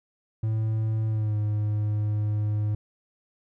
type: tone with pitch glide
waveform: triangle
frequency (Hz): 110 to 105.46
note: A2 to G#2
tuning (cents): 0 to +27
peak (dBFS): -21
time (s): 0.43-2.75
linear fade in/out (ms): 5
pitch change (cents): -73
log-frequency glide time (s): 1.08-1.36
effects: none